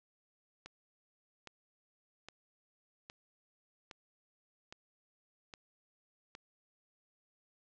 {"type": "click train", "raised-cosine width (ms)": 0.2, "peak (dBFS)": -30, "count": 8, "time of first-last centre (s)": [0.66, 6.351], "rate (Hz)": 1.23, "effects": ["low-pass 7000 Hz 12 dB/octave"]}